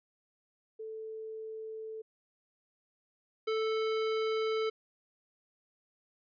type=tone pair in turn; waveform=sine / square; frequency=440 / 440 Hz; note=A4 / A4; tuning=0 / 0 cents; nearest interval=unison; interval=0 cents; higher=neither; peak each=-39 / -30 dBFS; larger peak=second; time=0.79-2.02 / 3.47-4.7 s; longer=neither; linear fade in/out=10 ms; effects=resampled to 11025 Hz